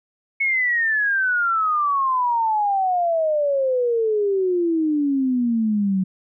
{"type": "exponential sweep", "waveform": "sine", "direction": "down", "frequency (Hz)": [2210, 185], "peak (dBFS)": -17, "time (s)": [0.4, 6.04], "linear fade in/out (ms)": 10, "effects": []}